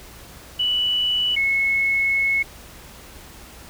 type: tone pair in turn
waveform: sine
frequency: 2960 / 2189 Hz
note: F#7 / C#7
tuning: 0 / -22 cents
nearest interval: perfect fourth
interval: 522 cents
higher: first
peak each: -18 / -17 dBFS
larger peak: second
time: 0.59-1.36 / 1.36-2.43 s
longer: second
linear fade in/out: 10 ms
effects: added 60 Hz sine -48 dBFS peak until 3.69 s + pink hiss -43 dBFS RMS until 3.69 s